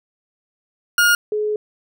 40% pulse / sine tone pair in turn, 1427 / 423.5 Hz, F6 / G#4, +37 / +34 cents, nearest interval octave + major sixth, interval 2103 cents, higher first, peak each -11 / -18 dBFS, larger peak first, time 0.98-1.15 / 1.32-1.56 s, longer second, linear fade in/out 2 ms, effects none

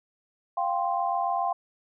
sine chord, F suspended second, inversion none, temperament just, 698.5 / 785.8 / 1047.7 Hz, F5 / G5 / C6, 0 / +4 / +2 cents, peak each -28 / -28 / -30 dBFS, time 0.57-1.53 s, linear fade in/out 5 ms, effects none

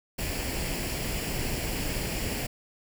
pink noise with comb filter, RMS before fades -31 dBFS, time 0.18-2.47 s, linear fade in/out 10 ms, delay 0.4 ms, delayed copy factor +0.55, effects none

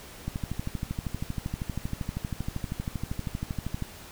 click train, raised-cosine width 5 ms, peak -18 dBFS, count 46, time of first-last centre 0.28-3.823 s, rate 12.7 Hz, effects pink hiss -46 dBFS RMS until 4.11 s

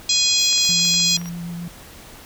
harmonic tone, 830.6 Hz, G#5, in tune, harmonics 3 / 4 / 5 / 6 / 7 / 8 / 9, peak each -27 / -22 / -20 / -22 / -26 / -26 / -23 dBFS, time 0.09-1.17 s, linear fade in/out 5 ms
sawtooth tone with tremolo, 5710 Hz, F8, 37 cents sharp, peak -27 dBFS, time 0.38-1.29 s, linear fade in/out 0 ms, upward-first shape triangle, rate 4.4 Hz, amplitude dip 90%
clicks, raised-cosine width 0.3 ms, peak -21 dBFS, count 11, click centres 0.528 / 0.58 / 0.652 / 0.703 / 0.794 / 0.853 / 0.941 / 1.002 / 1.175 / 1.215 / 1.258 s
sine tone with vibrato, 171.7 Hz, F3, 29 cents flat, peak -27 dBFS, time 0.69-1.68 s, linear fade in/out 0 ms, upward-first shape sine, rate 7.8 Hz, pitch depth 17 cents each way
effects pink hiss -42 dBFS RMS until 2.25 s

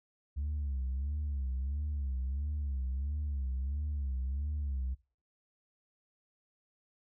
sine tone with vibrato, 69.3 Hz, C#2, in tune, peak -30 dBFS, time 0.36-4.95 s, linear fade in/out 20 ms, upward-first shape sine, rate 1.5 Hz, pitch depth 130 cents each way, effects noise-tail reverb RT60 0.4 s tail -23 dB re dry + tanh soft clip ceiling -30 dBFS

